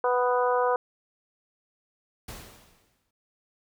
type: harmonic tone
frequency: 247.7 Hz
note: B3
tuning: 5 cents sharp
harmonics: 2 / 3 / 4 / 5 / 6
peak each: -24 / -29 / -27 / -31 / -35 dBFS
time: 0.04-0.76 s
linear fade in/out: 2 ms
type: noise with exponential decay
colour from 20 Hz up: pink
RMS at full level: -39 dBFS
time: 2.28-3.11 s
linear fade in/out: 5 ms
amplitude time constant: 180 ms
effects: none